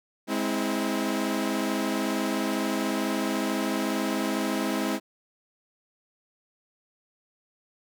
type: chord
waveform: sawtooth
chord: Ab augmented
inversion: none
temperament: equal with one note detuned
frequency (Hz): 207.7 / 261.6 / 323.8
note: Ab3 / C4 / E4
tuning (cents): 0 / 0 / -31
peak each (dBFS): -26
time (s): 0.27-5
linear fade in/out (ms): 50
effects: none